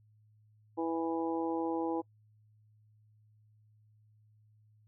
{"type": "harmonic tone", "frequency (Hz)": 164.81, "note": "E3", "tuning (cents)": 0, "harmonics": [2, 3, 4, 5, 6], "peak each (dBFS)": [-33, -37, -47, -38, -44], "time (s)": [0.77, 2.02], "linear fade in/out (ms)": 20, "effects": ["noise-tail reverb RT60 0.1 s tail -26 dB re dry", "added 107 Hz sine -62 dBFS peak until 4.87 s"]}